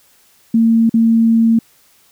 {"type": "tone with dropouts", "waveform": "sine", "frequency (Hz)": 227.4, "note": "A#3", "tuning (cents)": -43, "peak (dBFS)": -8, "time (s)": [0.54, 1.59], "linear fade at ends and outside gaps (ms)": 5, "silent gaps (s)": [0.895, 0.94], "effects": ["white hiss -52 dBFS RMS until 2.11 s"]}